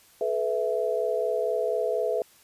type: chord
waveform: sine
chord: A suspended second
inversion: none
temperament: equal with one note detuned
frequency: 429.7 / 493.9 / 659.3 Hz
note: A4 / B4 / E5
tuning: -41 / 0 / 0 cents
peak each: -28 dBFS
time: 0.21-2.22 s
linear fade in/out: 2 ms
effects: white hiss -57 dBFS RMS until 2.43 s + resampled to 32000 Hz